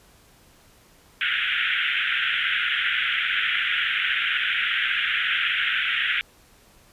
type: band-pass noise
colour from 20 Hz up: pink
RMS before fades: -24 dBFS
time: 1.21-6.21 s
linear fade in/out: 0 ms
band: 1400 to 3400 Hz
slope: 96 dB/octave
effects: pink hiss -55 dBFS RMS until 6.92 s + resampled to 32000 Hz